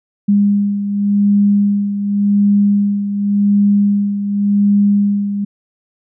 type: beating tone pair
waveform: sine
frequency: 202.7 / 203.59 Hz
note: G#3 / G#3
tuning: -42 / -34 cents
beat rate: 0.89 Hz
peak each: -11 / -18 dBFS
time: 0.28-5.45 s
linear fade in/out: 10 ms
effects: none